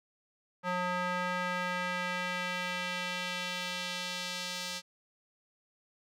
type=tone with band-pass filter sweep; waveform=square; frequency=180.1 Hz; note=F#3; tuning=46 cents flat; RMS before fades=-35 dBFS; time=0.63-4.82 s; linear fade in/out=50 ms; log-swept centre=1200 to 4800 Hz; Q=1.2; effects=none